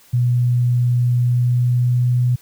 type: tone with pitch glide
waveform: sine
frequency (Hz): 122.3 to 123.58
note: B2 to B2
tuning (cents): -16 to +2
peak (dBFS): -13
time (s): 0.13-2.36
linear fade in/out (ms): 10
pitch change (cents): +18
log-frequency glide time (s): 1.19-2.25
effects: white hiss -50 dBFS RMS until 2.41 s